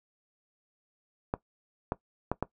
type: clicks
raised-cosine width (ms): 1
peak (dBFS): -14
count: 4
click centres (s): 1.339 / 1.921 / 2.316 / 2.426
effects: noise-tail reverb RT60 0.1 s tail -18 dB re dry